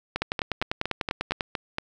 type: two click trains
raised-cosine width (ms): 0.3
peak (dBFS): -11 / -9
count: 8 / 13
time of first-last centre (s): 0.16-1.784 / 0.22-1.408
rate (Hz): 4.31 / 10.1
effects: none